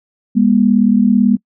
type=tone pair together; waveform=sine; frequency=203.2 / 241.4 Hz; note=G#3 / B3; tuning=-38 / -39 cents; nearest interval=minor third; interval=299 cents; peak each=-11 dBFS; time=0.35-1.37 s; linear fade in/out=20 ms; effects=noise-tail reverb RT60 0.1 s tail -25 dB re dry